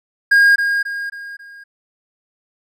triangle tone with echo, 1625 Hz, G#6, 38 cents flat, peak -6 dBFS, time 0.31-0.56 s, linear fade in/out 10 ms, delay 270 ms, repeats 4, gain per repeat -7 dB, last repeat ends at 1.64 s, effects none

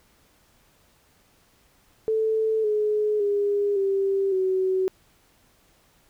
sine tone with pitch steps, 440 / 423.1 / 406.8 / 391.1 / 376 Hz, A4 / G#4 / G#4 / G4 / F#4, 0 / +32 / -36 / -4 / +28 cents, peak -20 dBFS, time 2.08-4.88 s, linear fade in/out 0 ms, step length 560 ms, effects pink hiss -61 dBFS RMS until 6.09 s

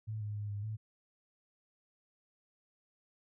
sine tone with pitch steps, 108.8 / 104.7 / 103.9 / 102.1 / 108.7 Hz, A2 / G#2 / G#2 / G#2 / A2, -19 / +15 / +1 / -29 / -21 cents, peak -36 dBFS, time 0.07-0.77 s, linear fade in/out 20 ms, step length 140 ms, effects none

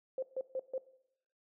sine tone bursts, 523.3 Hz, C5, in tune, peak -33 dBFS, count 4, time 0.18-0.78 s, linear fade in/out 2 ms, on 45 ms, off 140 ms, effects noise-tail reverb RT60 0.7 s tail -17 dB re dry

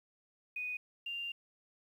sine tone pair in turn, 2485 / 2789 Hz, D#7 / F7, -3 / -3 cents, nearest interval major second, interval 200 cents, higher second, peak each -36 / -37 dBFS, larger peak first, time 0.56-0.77 / 1.06-1.32 s, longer second, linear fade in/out 5 ms, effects 11-bit

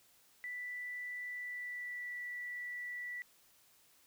sine tone with pitch glide, 1975.5 to 1959.6 Hz, B6 to B6, 0 to -14 cents, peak -40 dBFS, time 0.44-3.22 s, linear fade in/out 0 ms, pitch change -14 cents, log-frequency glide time 1.29-2.18 s, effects white hiss -67 dBFS RMS until 4.06 s

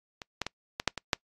clicks, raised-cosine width 0.2 ms, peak -22 / -12 / -15 / -13 / -6 / -17 / -6 dBFS, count 7, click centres 0.218 / 0.417 / 0.466 / 0.799 / 0.877 / 0.977 / 1.132 s, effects noise-tail reverb RT60 0.1 s tail -26 dB re dry + AAC 32 kbps

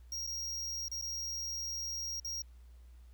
square tone with dropouts, 5620 Hz, F8, 10 cents sharp, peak -37 dBFS, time 0.12-2.42 s, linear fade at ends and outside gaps 2 ms, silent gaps 0.267-0.273 / 0.883-0.915 / 1.014-1.023 / 2.199-2.247 s, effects added 60 Hz sine -52 dBFS peak until 3.13 s + pink hiss -72 dBFS RMS until 3.13 s

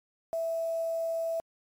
sine tone with quantisation, 659.3 Hz, E5, in tune, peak -28 dBFS, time 0.33-1.4 s, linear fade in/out 0 ms, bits 8, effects MP3 64 kbps

